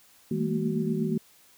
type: tone cluster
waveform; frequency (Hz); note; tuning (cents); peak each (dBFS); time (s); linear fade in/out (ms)
sine; 161.8 / 202.4 / 222.1 / 230.5 / 374.7; E3 / G#3 / A3 / A#3 / F#4; -32 / -44 / +16 / -19 / +22; -30 / -32 / -33 / -30 / -32; 0.31-1.18; 5
effects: white hiss -58 dBFS RMS until 1.57 s